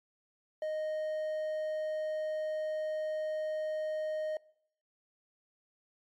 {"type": "tone", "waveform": "triangle", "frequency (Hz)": 620, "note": "D#5", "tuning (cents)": -6, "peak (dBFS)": -30, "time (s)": [0.62, 4.37], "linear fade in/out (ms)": 2, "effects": ["noise-tail reverb RT60 0.7 s tail -24 dB re dry", "MP3 64 kbps"]}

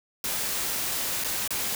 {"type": "noise with dropouts", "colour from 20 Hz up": "white", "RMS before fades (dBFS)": -29, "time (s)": [0.24, 1.75], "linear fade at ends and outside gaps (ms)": 1, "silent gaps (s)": [[1.239, 1.245], [1.477, 1.506]], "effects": []}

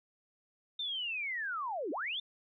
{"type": "linear two-way sweep", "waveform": "sine", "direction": "down then up", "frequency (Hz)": [3643, 266.7, 3643], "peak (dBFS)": -34, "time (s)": [0.79, 2.2], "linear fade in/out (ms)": 5, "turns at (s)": 1.91, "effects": []}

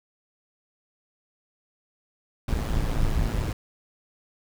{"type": "noise with amplitude modulation", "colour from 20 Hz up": "brown", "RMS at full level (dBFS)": -22, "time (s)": [2.48, 3.53], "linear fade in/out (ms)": 5, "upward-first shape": "sine", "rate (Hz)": 111, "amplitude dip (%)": 60, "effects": []}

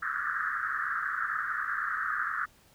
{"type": "band-pass noise", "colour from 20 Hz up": "pink", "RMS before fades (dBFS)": -32, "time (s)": [0.02, 2.46], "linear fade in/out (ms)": 10, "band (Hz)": [1200, 1800], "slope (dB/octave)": 96, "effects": ["pink hiss -61 dBFS RMS until 2.74 s"]}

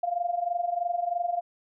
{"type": "tone with amplitude modulation", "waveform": "sine", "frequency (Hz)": 698.5, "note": "F5", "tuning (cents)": 0, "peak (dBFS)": -22, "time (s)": [0.03, 1.41], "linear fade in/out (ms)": 5, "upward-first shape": "sine", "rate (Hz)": 23.1, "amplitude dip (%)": 80, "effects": []}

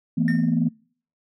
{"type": "chord", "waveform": "sine", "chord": "E suspended fourth", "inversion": "none", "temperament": "equal with one note detuned", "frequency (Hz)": [164.81, 224.8, 246.9], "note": ["E3", "A3", "B3"], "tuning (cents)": [0, 37, 0], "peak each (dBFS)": -22, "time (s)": [0.17, 0.69], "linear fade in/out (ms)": 10}
{"type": "tone with exponential decay", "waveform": "triangle", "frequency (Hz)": 1820, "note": "A#6", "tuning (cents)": -42, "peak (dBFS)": -23, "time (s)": [0.28, 0.58], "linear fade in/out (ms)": 1, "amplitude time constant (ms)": 64}
{"effects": ["noise-tail reverb RT60 0.5 s tail -26 dB re dry", "tanh soft clip ceiling -9 dBFS"]}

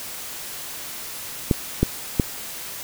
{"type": "clicks", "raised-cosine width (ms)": 3, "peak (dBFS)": -3, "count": 3, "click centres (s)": [1.512, 1.83, 2.198], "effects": ["white hiss -34 dBFS RMS until 2.83 s"]}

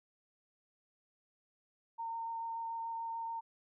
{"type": "tone with vibrato", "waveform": "sine", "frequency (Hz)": 915, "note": "A#5", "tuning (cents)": -32, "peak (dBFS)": -37, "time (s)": [1.98, 3.41], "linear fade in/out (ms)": 20, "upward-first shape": "sine", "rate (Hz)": 6.9, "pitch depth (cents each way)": 9, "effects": []}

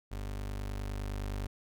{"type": "tone with level ramp", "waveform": "30% pulse", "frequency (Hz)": 49.7, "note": "G1", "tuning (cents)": 25, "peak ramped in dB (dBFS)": [-34, -31], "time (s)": [0.11, 1.47], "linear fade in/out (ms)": 10, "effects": []}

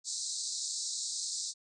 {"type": "band-pass noise", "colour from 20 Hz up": "white", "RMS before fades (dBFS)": -37, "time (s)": [0.04, 1.54], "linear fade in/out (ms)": 50, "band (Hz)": [3900, 8400], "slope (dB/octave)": 96, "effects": []}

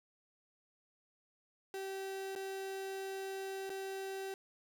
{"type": "tone with dropouts", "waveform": "35% pulse", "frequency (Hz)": 386.3, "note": "G4", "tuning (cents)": -25, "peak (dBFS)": -38, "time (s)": [1.74, 4.34], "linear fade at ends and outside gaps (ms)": 1, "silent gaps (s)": [[2.352, 2.36], [3.695, 3.701]], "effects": []}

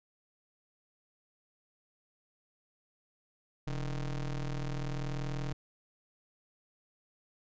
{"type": "ring-modulated tone", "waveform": "square", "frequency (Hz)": 77.78, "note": "D#2", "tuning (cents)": 0, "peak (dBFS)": -31, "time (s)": [3.67, 5.53], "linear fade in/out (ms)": 5, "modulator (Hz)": 57.6, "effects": ["resampled to 16000 Hz"]}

